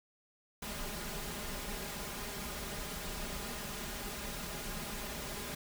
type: noise with comb filter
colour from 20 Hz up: pink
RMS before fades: -41 dBFS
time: 0.62-5.55 s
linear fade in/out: 5 ms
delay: 4.9 ms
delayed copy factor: +0.65
effects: none